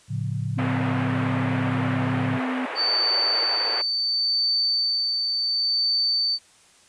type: chord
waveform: sine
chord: A augmented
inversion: none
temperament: equal with one note detuned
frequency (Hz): 110 / 138.59 / 175.73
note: A2 / C#3 / E#3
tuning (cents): 0 / 0 / +11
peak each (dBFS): -27 / -28 / -33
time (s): 0.08-2.4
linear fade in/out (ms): 50
type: tone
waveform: sine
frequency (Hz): 256.6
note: C4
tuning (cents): -34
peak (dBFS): -25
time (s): 0.57-2.66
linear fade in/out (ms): 10
type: band-pass noise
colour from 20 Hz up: pink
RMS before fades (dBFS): -31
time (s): 0.58-3.82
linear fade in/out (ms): 10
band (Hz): 460 to 2400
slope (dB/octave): 24
type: tone with tremolo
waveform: sine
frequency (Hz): 4557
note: C#8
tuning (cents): +47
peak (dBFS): -19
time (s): 2.75-6.39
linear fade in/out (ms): 50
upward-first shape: sine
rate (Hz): 0.7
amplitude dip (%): 30
effects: white hiss -55 dBFS RMS until 6.88 s + resampled to 22050 Hz